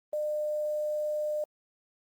sine tone with quantisation, 603 Hz, D5, 46 cents sharp, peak -28 dBFS, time 0.13-1.44 s, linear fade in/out 2 ms, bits 9, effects Opus 32 kbps

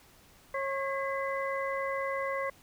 harmonic tone with a mistuned harmonic, 545 Hz, C#5, 29 cents flat, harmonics 1 / 2 / 3 / 4, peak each -33 / -35 / -44 / -37 dBFS, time 0.54-2.5 s, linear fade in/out 5 ms, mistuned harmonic 4, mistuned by -130 cents, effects pink hiss -59 dBFS RMS until 2.62 s

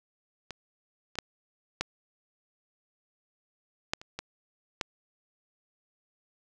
clicks, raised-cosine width 0.2 ms, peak -21 / -27 / -11 / -11 / -10 / -28 / -18 / -12 dBFS, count 8, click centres 0.507 / 1.155 / 1.187 / 1.81 / 3.935 / 4.015 / 4.19 / 4.812 s, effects none

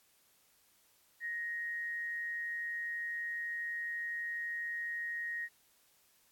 sine tone with amplitude modulation, 1874 Hz, A#6, 9 cents sharp, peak -34 dBFS, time 1.2-5.49 s, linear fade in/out 50 ms, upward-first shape sine, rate 160 Hz, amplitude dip 40%, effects white hiss -69 dBFS RMS until 6.31 s + AAC 64 kbps

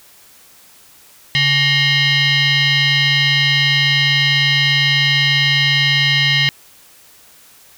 sine tone with frequency modulation, 140.9 Hz, C#3, 29 cents sharp, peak -11 dBFS, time 1.35-6.49 s, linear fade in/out 0 ms, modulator 999 Hz, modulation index 3.7, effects white hiss -46 dBFS RMS until 7.77 s

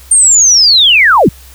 sine linear sweep, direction down, 8900 to 105.3 Hz, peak -3 dBFS, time 0.11-1.29 s, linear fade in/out 5 ms, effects added 65 Hz sine -35 dBFS peak until 1.54 s + white hiss -39 dBFS RMS until 1.54 s

